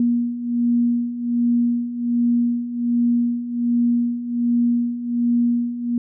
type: beating tone pair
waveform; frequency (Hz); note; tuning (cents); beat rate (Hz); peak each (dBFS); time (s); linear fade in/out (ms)
sine; 237.8 / 239.1; A#3 / A#3; +35 / +44; 1.3; -23 / -18; 0-5.98; 2
effects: none